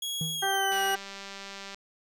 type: tone with pitch glide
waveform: sawtooth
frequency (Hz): 3322 to 2909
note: G#7 to F#7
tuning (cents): 0 to -30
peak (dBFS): -28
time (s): 0.02-0.95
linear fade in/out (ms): 5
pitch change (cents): -230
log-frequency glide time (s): 0.34-0.81
type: tone with exponential decay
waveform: triangle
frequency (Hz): 159.7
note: D#3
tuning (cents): +45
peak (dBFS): -26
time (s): 0.21-0.55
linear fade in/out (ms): 2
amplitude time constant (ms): 73
type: harmonic tone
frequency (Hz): 390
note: G4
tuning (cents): -9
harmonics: 1 / 2 / 3 / 4 / 5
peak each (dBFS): -34 / -28 / -39 / -30 / -39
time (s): 0.42-0.96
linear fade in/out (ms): 10
type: click train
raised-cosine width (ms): 0.2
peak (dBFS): -24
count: 203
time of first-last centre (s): 0.72-1.745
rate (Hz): 197
effects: none